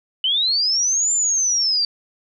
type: linear two-way sweep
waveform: sine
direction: up then down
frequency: 2960 to 7260 to 4612 Hz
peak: -16 dBFS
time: 0.24-1.85 s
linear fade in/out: 2 ms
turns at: 1.13 s
effects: none

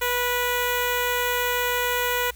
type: tone with notch filter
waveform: 5% pulse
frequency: 489.5 Hz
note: B4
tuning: 15 cents flat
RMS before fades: -24 dBFS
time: 0.01-2.31 s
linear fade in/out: 10 ms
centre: 4900 Hz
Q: 0.55
effects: added 60 Hz sine -43 dBFS peak until 2.35 s + white hiss -52 dBFS RMS until 2.35 s

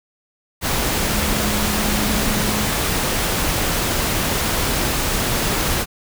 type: tone in noise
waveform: sine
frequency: 209.8 Hz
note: G#3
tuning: 18 cents sharp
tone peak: -24 dBFS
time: 1.08-2.67 s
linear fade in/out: 50 ms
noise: pink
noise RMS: -20 dBFS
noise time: 0.61-5.86 s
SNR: -7 dB
effects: none

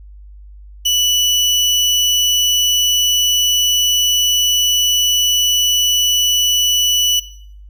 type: tone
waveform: 30% pulse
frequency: 2960 Hz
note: F#7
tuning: in tune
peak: -9 dBFS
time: 0.85-7.2 s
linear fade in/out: 10 ms
effects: noise-tail reverb RT60 0.6 s tail -17 dB re dry + added 50 Hz sine -35 dBFS peak until 7.69 s

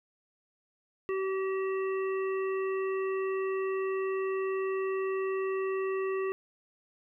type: harmonic tone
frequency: 383.2 Hz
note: G4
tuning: 39 cents flat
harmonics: 1 / 3 / 5 / 7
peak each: -29 / -39 / -43 / -46 dBFS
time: 1.09-6.32 s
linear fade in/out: 0 ms
effects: 12-bit

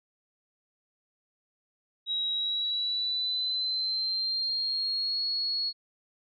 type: tone with pitch glide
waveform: sine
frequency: 3843 to 4339 Hz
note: B7 to C#8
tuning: -48 to -38 cents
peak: -27 dBFS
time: 2.06-5.73 s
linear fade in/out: 50 ms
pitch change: +210 cents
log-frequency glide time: 2.32-5.24 s
effects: none

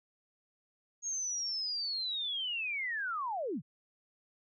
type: linear sweep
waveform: sine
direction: down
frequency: 6610 to 110 Hz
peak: -33 dBFS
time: 1.02-3.62 s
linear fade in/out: 50 ms
effects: none

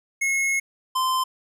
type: tone pair in turn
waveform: square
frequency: 2172 / 1035.8 Hz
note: C#7 / C6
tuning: -36 / -18 cents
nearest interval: octave + minor second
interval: 1282 cents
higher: first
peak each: -21 dBFS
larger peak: neither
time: 0.21-0.6 / 0.95-1.24 s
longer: first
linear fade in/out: 10 ms
effects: resampled to 32000 Hz + 10-bit

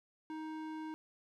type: tone with band-pass filter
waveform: square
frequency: 313.6 Hz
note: D#4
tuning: 14 cents sharp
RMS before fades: -43 dBFS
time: 0.3-0.94 s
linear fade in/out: 0 ms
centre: 650 Hz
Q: 0.78
effects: none

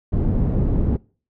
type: low-pass noise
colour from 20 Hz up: pink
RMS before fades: -19 dBFS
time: 0.12-0.97 s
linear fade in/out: 10 ms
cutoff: 270 Hz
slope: 12 dB/octave
effects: noise-tail reverb RT60 0.4 s tail -24 dB re dry

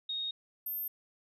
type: tone pair in turn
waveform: sine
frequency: 3729 / 13289 Hz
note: A#7 / G#9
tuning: 0 / 0 cents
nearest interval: octave + minor seventh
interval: 2200 cents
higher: second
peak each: -33 / -34 dBFS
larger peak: first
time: 0.09-0.31 / 0.66-0.88 s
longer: neither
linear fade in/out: 5 ms
effects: none

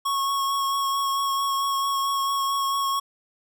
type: tone with vibrato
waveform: square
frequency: 1100 Hz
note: C#6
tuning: 14 cents flat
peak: -23 dBFS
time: 0.05-3 s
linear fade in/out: 10 ms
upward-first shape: sine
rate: 4.5 Hz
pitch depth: 15 cents each way
effects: none

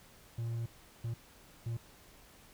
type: tone bursts at uneven times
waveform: triangle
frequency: 116 Hz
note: A#2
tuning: 8 cents flat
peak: -32 dBFS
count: 3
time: 0.38-0.66 / 1.04-1.14 / 1.66-1.77 s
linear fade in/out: 5 ms
effects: pink hiss -59 dBFS RMS until 2.53 s

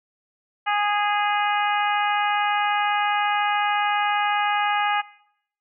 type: harmonic tone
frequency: 413.1 Hz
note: G#4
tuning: 9 cents flat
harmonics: 2 / 3 / 4 / 5 / 6 / 7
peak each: -22 / -26 / -28 / -30 / -32 / -33 dBFS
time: 0.66-5.02 s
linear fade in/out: 20 ms
effects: noise-tail reverb RT60 0.7 s tail -19 dB re dry

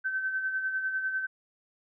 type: tone with tremolo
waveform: sine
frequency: 1538 Hz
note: G6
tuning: 33 cents flat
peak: -26 dBFS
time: 0.04-1.27 s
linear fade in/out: 20 ms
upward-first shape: sine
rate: 10 Hz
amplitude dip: 50%
effects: none

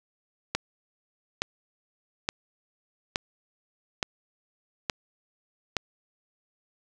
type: click train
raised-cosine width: 0.2 ms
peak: -8 dBFS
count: 7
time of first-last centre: 0.55-5.767 s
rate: 1.15 Hz
effects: none

